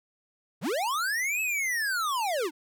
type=linear two-way sweep; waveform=square; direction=up then down; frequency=110.8 to 2618 to 276.3 Hz; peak=-27 dBFS; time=0.61-2.51 s; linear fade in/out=50 ms; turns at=1.41 s; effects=none